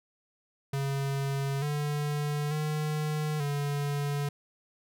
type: tone with pitch steps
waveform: square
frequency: 138 / 147.3 / 152.5 / 143.7 Hz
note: C#3 / D3 / D#3 / D3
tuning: -7 / +6 / -34 / -37 cents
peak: -29 dBFS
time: 0.73-4.29 s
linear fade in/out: 5 ms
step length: 890 ms
effects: none